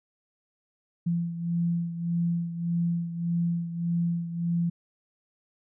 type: beating tone pair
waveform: sine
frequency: 170.1 / 171.8 Hz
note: F3 / F3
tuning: -45 / -28 cents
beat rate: 1.7 Hz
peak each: -26 / -32 dBFS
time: 1.06-4.7 s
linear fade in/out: 10 ms
effects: none